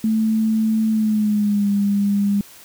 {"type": "tone with pitch glide", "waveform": "sine", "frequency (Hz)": [220, 201.7], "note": ["A3", "G3"], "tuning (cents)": [0, 50], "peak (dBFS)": -15, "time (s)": [0.04, 2.41], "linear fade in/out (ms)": 2, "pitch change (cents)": -150, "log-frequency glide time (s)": [0.89, 1.69], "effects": ["white hiss -44 dBFS RMS until 2.64 s"]}